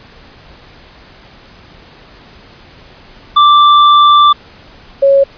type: tone pair in turn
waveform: square / sine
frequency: 1174.7 / 551.2 Hz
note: D6 / C#5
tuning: 0 / -10 cents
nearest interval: octave + minor second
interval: 1310 cents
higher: first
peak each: -4 dBFS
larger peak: neither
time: 3.36-4.33 / 5.02-5.24 s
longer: first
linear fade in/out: 10 ms
effects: pink hiss -39 dBFS RMS until 5.37 s + resampled to 11025 Hz